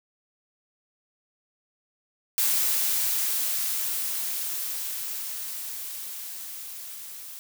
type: noise with level ramp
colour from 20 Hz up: blue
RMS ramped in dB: -23 to -41 dBFS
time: 2.38-7.39 s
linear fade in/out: 0 ms
effects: none